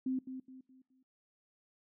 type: tone with echo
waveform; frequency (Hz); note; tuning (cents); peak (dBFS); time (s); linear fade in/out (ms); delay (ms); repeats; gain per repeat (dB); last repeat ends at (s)
sine; 260; C4; -11; -31; 0.06-0.19; 5; 210; 4; -9; 1.03
effects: noise-tail reverb RT60 0.5 s tail -22 dB re dry